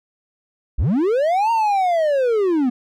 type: linear two-way sweep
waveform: triangle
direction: up then down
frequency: 36.39 to 932.3 to 236.4 Hz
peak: -13 dBFS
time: 0.78-2.7 s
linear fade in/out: 10 ms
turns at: 1.51 s
effects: none